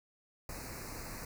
pink band-stop noise, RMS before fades -44 dBFS, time 0.49-1.25 s, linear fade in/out 2 ms, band 2600 to 4100 Hz, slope 96 dB/octave, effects none

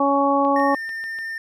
harmonic tone, 279.2 Hz, C#4, 13 cents sharp, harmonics 1 / 2 / 3 / 4, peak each -21 / -21 / -21 / -21 dBFS, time 0-0.75 s, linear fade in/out 5 ms
click train, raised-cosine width 0.3 ms, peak -27 dBFS, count 6, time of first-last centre 0.45-1.187 s, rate 6.78 Hz
triangle tone with pitch glide, 1841 to 1806.2 Hz, A#6 to A6, -22 to +45 cents, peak -25 dBFS, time 0.56-1.38 s, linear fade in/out 2 ms, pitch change -33 cents, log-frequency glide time 0.69-0.78 s
effects none

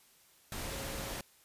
sine tone in noise, 544 Hz, C#5, 33 cents flat, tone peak -48 dBFS, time 0.67-1.14 s, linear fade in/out 2 ms, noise pink, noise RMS -40 dBFS, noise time 0.52-1.21 s, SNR -11 dB, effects white hiss -64 dBFS RMS until 1.44 s + resampled to 32000 Hz

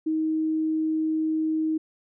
sine tone, 315.3 Hz, D#4, 23 cents sharp, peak -22 dBFS, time 0.06-1.78 s, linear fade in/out 10 ms, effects none

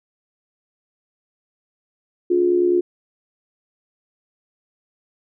sine tone with amplitude modulation, 354.7 Hz, F4, 27 cents sharp, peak -11 dBFS, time 2.3-2.81 s, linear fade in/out 10 ms, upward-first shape sine, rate 69.5 Hz, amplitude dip 65%, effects none

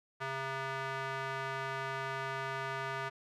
square tone with band-pass filter, 134.4 Hz, C3, 47 cents sharp, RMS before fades -38 dBFS, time 0.2-3.1 s, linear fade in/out 20 ms, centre 1400 Hz, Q 1.3, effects none

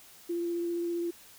sine tone with vibrato, 343.1 Hz, F4, 31 cents flat, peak -29 dBFS, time 0.29-1.11 s, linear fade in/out 10 ms, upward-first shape sine, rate 15 Hz, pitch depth 11 cents each way, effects white hiss -54 dBFS RMS until 1.38 s

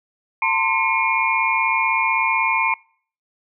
sine tone cluster, 903 / 1039 / 2183 / 2392 Hz, A5 / C6 / C#7 / D7, +45 / -12 / -27 / +31 cents, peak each -22 dBFS, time 0.42-2.74 s, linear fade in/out 2 ms, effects noise-tail reverb RT60 0.5 s tail -25 dB re dry

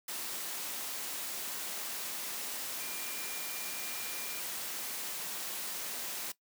sine tone in noise, 2394 Hz, D7, 33 cents sharp, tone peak -48 dBFS, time 2.8-4.4 s, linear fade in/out 5 ms, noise white, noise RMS -39 dBFS, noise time 0.08-6.32 s, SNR -12 dB, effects noise-tail reverb RT60 0.1 s tail -18 dB re dry + high-pass 200 Hz 12 dB/octave

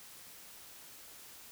silence, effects white hiss -53 dBFS RMS until 1.51 s

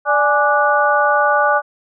harmonic tone with a mistuned harmonic, 293.7 Hz, D4, in tune, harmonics 2 / 3 / 4 / 5, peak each -17 / -17 / -17 / -17 dBFS, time 0.05-1.62 s, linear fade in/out 50 ms, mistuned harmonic 3, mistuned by -89 cents, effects none

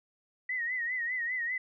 sine tone with vibrato, 1941 Hz, B6, 31 cents flat, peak -30 dBFS, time 0.49-1.58 s, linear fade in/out 5 ms, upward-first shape sine, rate 5 Hz, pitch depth 90 cents each way, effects none

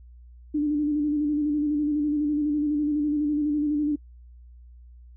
sine tone with vibrato, 296.6 Hz, D4, 17 cents sharp, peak -21 dBFS, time 0.54-3.96 s, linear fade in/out 10 ms, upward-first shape square, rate 12 Hz, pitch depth 32 cents each way, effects noise-tail reverb RT60 0.1 s tail -26 dB re dry + added 60 Hz sine -45 dBFS peak until 5.16 s

